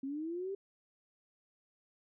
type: linear sweep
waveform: sine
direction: up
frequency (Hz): 263.3 to 399.7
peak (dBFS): -36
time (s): 0.03-0.55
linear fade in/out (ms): 5
effects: none